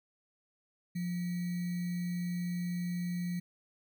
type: tone with sample-and-hold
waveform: sine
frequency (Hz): 176.2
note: F3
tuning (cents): +16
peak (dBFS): -32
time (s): 0.95-3.4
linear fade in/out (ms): 10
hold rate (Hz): 2100
effects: none